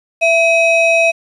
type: ring-modulated tone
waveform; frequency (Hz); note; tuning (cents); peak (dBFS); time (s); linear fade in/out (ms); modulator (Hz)
triangle; 1600; G6; +35; -4; 0.21-1.12; 20; 935
effects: resampled to 24000 Hz + 7-bit